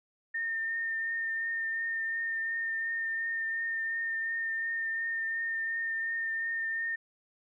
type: tone with vibrato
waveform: sine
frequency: 1818 Hz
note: A#6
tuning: 44 cents flat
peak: -30 dBFS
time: 0.34-6.96 s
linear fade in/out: 10 ms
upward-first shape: triangle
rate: 2.8 Hz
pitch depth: 16 cents each way
effects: none